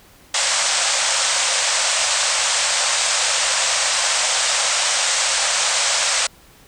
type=band-pass noise; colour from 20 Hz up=white; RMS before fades=-19 dBFS; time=0.34-6.27 s; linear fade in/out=5 ms; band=510 to 8700 Hz; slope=96 dB/octave; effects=pink hiss -49 dBFS RMS until 6.67 s